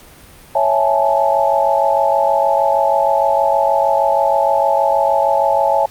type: chord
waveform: sine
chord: A major seventh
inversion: first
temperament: equal with one note detuned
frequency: 554.4 / 659.3 / 830.6 / 877 Hz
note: C#5 / E5 / G#5 / A5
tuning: 0 / 0 / 0 / -6 cents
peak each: -17 dBFS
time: 0.55-5.86 s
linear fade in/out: 5 ms
effects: pink hiss -42 dBFS RMS until 5.9 s + Opus 48 kbps